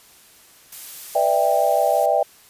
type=noise; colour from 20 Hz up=blue; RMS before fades=-35 dBFS; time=0.72-2.06 s; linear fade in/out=5 ms
type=chord; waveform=sine; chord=E minor seventh; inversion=second; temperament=just; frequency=494.4 / 593.3 / 659.3 / 791.1 Hz; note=B4 / D5 / E5 / G5; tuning=+2 / +18 / 0 / +16 cents; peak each=-25 / -20 / -20 / -20 dBFS; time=1.15-2.23 s; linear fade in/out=5 ms
effects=white hiss -50 dBFS RMS until 2.49 s + resampled to 32000 Hz